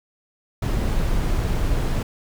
brown noise, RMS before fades -21 dBFS, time 0.62-2.03 s, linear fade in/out 5 ms, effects none

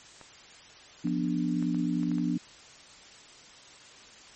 clicks, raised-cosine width 0.5 ms, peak -31 dBFS, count 7, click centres 0.213 / 1.072 / 1.626 / 1.746 / 2.032 / 2.116 / 2.183 s
sine chord, B diminished, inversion second, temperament equal with one note detuned, 174.61 / 244.5 / 293.7 Hz, F3 / B3 / D4, 0 / -17 / 0 cents, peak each -30 dBFS, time 1.04-2.38 s, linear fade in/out 10 ms
effects white hiss -51 dBFS RMS until 4.35 s + MP3 32 kbps

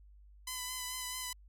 5% pulse tone with vibrato, 1008 Hz, B5, 35 cents sharp, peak -26 dBFS, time 0.47-1.33 s, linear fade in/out 5 ms, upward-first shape sine, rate 4.6 Hz, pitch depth 22 cents each way, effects added 50 Hz sine -55 dBFS peak until 1.48 s

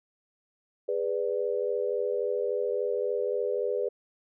sine chord, G# diminished, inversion none, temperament equal with one note detuned, 410.3 / 493.9 / 587.3 Hz, G#4 / B4 / D5, -21 / 0 / 0 cents, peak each -30 / -29 / -34 dBFS, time 0.88-3.89 s, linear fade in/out 10 ms, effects none

